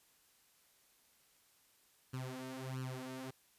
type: tone with flanger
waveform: sawtooth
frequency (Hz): 130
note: C3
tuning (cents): -11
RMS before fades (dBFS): -44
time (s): 2.13-3.31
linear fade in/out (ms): 10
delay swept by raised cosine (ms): 0.69 to 4.49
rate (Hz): 1.5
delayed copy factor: +0.9
effects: white hiss -70 dBFS RMS until 3.58 s + resampled to 32000 Hz